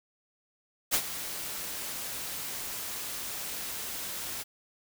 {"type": "noise with ADSR envelope", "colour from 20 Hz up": "white", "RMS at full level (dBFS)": -24, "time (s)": [0.91, 4.44], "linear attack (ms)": 30, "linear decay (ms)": 71, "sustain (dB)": -13, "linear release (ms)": 25, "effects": []}